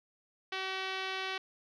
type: tone with low-pass filter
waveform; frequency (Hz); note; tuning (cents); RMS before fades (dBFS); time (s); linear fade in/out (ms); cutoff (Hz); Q
5% pulse; 380; F#4; +46; -37; 0.52-1.38; 5; 3500; 0.99
effects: none